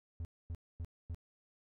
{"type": "tone bursts", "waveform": "triangle", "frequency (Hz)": 83.8, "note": "E2", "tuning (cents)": 29, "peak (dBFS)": -36, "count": 4, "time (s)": [0.2, 1.146], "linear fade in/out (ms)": 0, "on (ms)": 49, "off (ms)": 250, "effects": []}